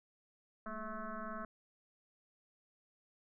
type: tone with frequency modulation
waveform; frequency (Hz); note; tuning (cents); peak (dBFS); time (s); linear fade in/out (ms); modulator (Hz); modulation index
sine; 656; E5; -9; -40; 0.66-1.45; 2; 215; 3.9
effects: none